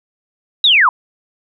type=linear sweep; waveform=sine; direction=down; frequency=3937 to 920 Hz; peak=-7 dBFS; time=0.64-0.89 s; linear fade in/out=2 ms; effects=none